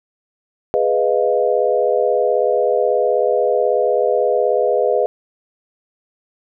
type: chord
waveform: sine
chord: F half-diminished seventh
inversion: first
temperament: equal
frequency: 415.3 / 493.9 / 622.3 / 698.5 Hz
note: Ab4 / Cb5 / Eb5 / F5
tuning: 0 / 0 / 0 / 0 cents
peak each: -19 / -17 / -19 / -22 dBFS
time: 0.74-5.06 s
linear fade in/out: 0 ms
effects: none